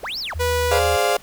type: linear two-way sweep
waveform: triangle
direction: up then down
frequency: 311.1 to 5600 to 455.6 Hz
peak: -24 dBFS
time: 0.03-0.34 s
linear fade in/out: 5 ms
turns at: 0.19 s
type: tone with vibrato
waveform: sine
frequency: 79 Hz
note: D#2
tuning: 27 cents sharp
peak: -24 dBFS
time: 0.34-0.97 s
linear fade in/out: 20 ms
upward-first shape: triangle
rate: 2.5 Hz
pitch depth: 32 cents each way
type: tone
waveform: sawtooth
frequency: 490 Hz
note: B4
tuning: 14 cents flat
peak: -15 dBFS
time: 0.39-0.8 s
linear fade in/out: 20 ms
type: chord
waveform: 35% pulse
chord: D half-diminished seventh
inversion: second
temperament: equal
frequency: 415.3 / 523.3 / 587.3 / 698.5 Hz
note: Ab4 / C5 / D5 / F5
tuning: 0 / 0 / 0 / 0 cents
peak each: -21 / -22 / -22 / -19 dBFS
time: 0.71-1.17 s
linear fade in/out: 5 ms
effects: pink hiss -46 dBFS RMS until 1.22 s